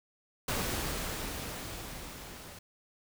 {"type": "noise with level ramp", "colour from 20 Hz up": "pink", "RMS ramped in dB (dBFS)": [-32, -48], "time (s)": [0.48, 2.59], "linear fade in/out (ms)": 5, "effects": []}